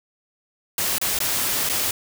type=noise with dropouts; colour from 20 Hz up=white; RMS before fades=-23 dBFS; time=0.78-1.91 s; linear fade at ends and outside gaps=2 ms; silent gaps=0.983-1.014 / 1.189-1.203 / 1.691-1.696 s; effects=none